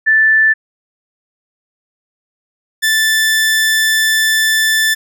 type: tone pair in turn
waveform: sine / sawtooth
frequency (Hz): 1760 / 1760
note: A6 / A6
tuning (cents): 0 / 0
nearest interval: unison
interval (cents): 0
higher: neither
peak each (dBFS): -7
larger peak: neither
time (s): 0.06-0.54 / 2.82-4.95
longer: second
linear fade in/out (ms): 20
effects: none